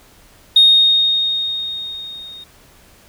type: tone with level ramp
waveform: sine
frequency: 3711 Hz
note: A#7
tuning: 9 cents flat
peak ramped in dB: -4 to -33 dBFS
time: 0.56-2.44 s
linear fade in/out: 5 ms
effects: tanh soft clip ceiling -1 dBFS + pink hiss -48 dBFS RMS until 3.08 s